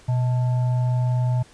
sine tone with frequency modulation, 123.47 Hz, B2, in tune, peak -18 dBFS, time 0.08-1.43 s, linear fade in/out 10 ms, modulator 757 Hz, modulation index 0.25, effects pink hiss -51 dBFS RMS until 1.53 s + resampled to 22050 Hz

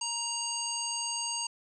harmonic tone with a mistuned harmonic, 936 Hz, A#5, 7 cents sharp, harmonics 1 / 3 / 5 / 7 / 9, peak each -39 / -39 / -37 / -36 / -38 dBFS, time 0.01-1.47 s, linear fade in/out 5 ms, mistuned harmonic 9, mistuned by -24 cents, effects none

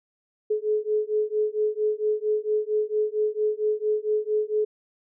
sine beating tone pair, 424.3 / 428.7 Hz, G#4 / A4, +37 / -45 cents, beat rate 4.4 Hz, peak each -25 dBFS, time 0.5-4.65 s, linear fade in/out 10 ms, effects none

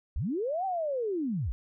sine linear two-way sweep, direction up then down, 43.83 to 784 to 43.83 Hz, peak -28 dBFS, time 0.16-1.52 s, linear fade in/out 0 ms, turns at 0.65 s, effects none

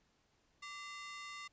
sawtooth ring-modulated tone, 1603 Hz, G6, 38 cents sharp, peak -39 dBFS, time 0.62-1.48 s, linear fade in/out 10 ms, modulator 437 Hz, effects pink hiss -75 dBFS RMS until 1.52 s + resampled to 16000 Hz

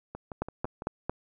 two click trains, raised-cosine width 1 ms, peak -15 / -24 dBFS, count 4 / 5, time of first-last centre 0.42-1.096 / 0.15-0.821 s, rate 4.44 / 5.96 Hz, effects none

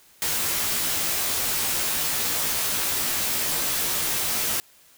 white noise with comb filter, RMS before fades -25 dBFS, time 0.22-4.6 s, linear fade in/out 0 ms, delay 16 ms, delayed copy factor -0.95, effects white hiss -55 dBFS RMS until 4.97 s

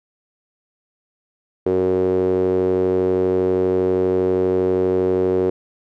sawtooth tone with band-pass filter, 92.5 Hz, F#2, in tune, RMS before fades -18 dBFS, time 1.66-5.5 s, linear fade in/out 5 ms, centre 410 Hz, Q 7.5, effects none

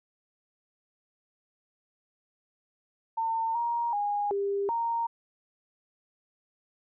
sine tone with pitch steps, 904 / 941 / 821 / 399.5 / 928 Hz, A5 / A#5 / G#5 / G4 / A#5, +47 / +16 / -20 / +33 / -8 cents, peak -26 dBFS, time 3.17-5.07 s, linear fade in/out 10 ms, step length 380 ms, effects none

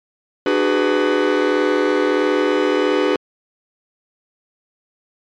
45% pulse chord, G# half-diminished seventh, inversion second, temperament just, 299 / 373.8 / 415.3 / 498.4 Hz, D4 / F#4 / G#4 / B4, +31 / +18 / 0 / +16 cents, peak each -20 dBFS, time 0.46-3.16 s, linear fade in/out 2 ms, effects low-pass 3000 Hz 12 dB/octave + MP3 64 kbps

